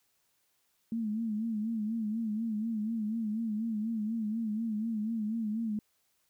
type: tone with vibrato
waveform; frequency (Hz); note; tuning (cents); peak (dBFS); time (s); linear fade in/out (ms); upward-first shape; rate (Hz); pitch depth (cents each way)
sine; 220; A3; 0; -30; 0.92-5.79; 2; sine; 4.1; 86
effects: white hiss -74 dBFS RMS until 6.29 s